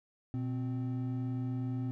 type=tone pair together; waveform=triangle; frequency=121.96 / 258.7 Hz; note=B2 / C4; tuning=-21 / -19 cents; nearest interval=octave + minor second; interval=1302 cents; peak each=-32 / -35 dBFS; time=0.34-1.91 s; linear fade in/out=0 ms; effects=none